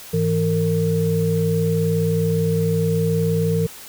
sine tone cluster, 104.4 / 163.7 / 455.6 Hz, G#2 / E3 / A#4, +10 / -12 / -40 cents, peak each -24 / -19 / -21 dBFS, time 0.13-3.67 s, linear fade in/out 10 ms, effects white hiss -39 dBFS RMS until 3.88 s

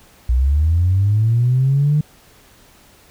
sine linear sweep, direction up, 58.8 to 152.7 Hz, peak -11 dBFS, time 0.29-2.01 s, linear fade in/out 5 ms, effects tanh soft clip ceiling -7 dBFS + pink hiss -49 dBFS RMS until 3.1 s

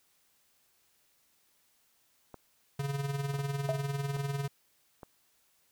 clicks, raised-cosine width 1 ms, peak -31 dBFS, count 5, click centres 2.343 / 3.341 / 3.391 / 4.167 / 5.032 s
square tone with tremolo, 140 Hz, C#3, 18 cents sharp, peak -30 dBFS, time 2.79-4.48 s, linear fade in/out 5 ms, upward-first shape sine, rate 20 Hz, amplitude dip 60%
sine tone with exponential decay, 654 Hz, E5, 14 cents flat, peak -25 dBFS, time 3.69-3.86 s, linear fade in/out 0 ms, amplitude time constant 36 ms
effects white hiss -70 dBFS RMS until 5.71 s

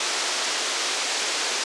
white band-pass noise, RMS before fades -26 dBFS, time 0-1.64 s, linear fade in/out 5 ms, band 320 to 6800 Hz, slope 24 dB/octave, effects resampled to 24000 Hz

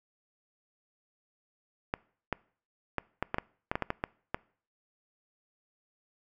clicks, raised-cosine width 0.5 ms, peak -14 dBFS, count 12, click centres 1.939 / 2.327 / 2.983 / 3.226 / 3.344 / 3.384 / 3.715 / 3.755 / 3.823 / 3.904 / 4.039 / 4.345 s, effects noise-tail reverb RT60 0.5 s tail -24 dB re dry

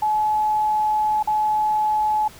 sine tone with dropouts, 854 Hz, G#5, 48 cents sharp, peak -17 dBFS, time 0.02-2.28 s, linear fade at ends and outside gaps 5 ms, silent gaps 1.228-1.273 s, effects pink hiss -44 dBFS RMS until 2.39 s

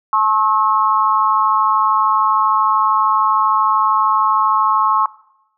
sine tone with amplitude modulation, 1080 Hz, C#6, 45 cents flat, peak -7 dBFS, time 0.13-5.06 s, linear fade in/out 2 ms, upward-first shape sine, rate 213 Hz, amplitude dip 100%, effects noise-tail reverb RT60 0.8 s tail -18 dB re dry

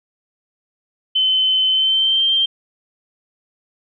sine tone with pitch glide, 3057 to 3156 Hz, G7 to G7, -44 to +11 cents, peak -13 dBFS, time 1.15-2.46 s, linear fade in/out 10 ms, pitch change +55 cents, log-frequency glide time 1.7-2.28 s, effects none

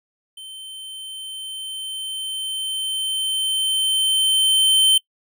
square tone with level ramp, 3094 Hz, G7, 23 cents flat, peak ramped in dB -35 to -12 dBFS, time 0.37-4.98 s, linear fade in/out 5 ms, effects noise-tail reverb RT60 0.1 s tail -23 dB re dry

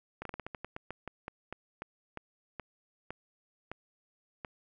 slowing click train, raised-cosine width 0.5 ms, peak -24 dBFS, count 19, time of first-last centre 0.22-4.448 s, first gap 33 ms, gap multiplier 1.2, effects none

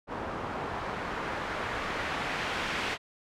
white noise with low-pass filter sweep, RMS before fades -34 dBFS, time 0.07-2.98 s, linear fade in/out 50 ms, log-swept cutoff 920 to 2500 Hz, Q 0.98, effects none

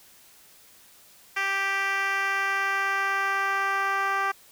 10% pulse tone with band-pass filter sweep, 392 Hz, G4, in tune, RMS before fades -26 dBFS, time 1.36-4.32 s, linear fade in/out 10 ms, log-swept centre 2100 to 1200 Hz, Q 1.4, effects white hiss -54 dBFS RMS until 4.51 s

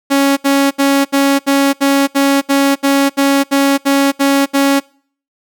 sawtooth tone bursts, 277.2 Hz, C#4, in tune, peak -5 dBFS, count 14, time 0.1-4.803 s, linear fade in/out 20 ms, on 270 ms, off 71 ms, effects noise-tail reverb RT60 0.5 s tail -25 dB re dry

